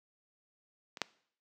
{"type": "clicks", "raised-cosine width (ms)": 0.2, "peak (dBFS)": [-26, -12], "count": 2, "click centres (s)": [0.972, 1.017], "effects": ["noise-tail reverb RT60 0.6 s tail -22 dB re dry", "high-pass 200 Hz 12 dB/octave"]}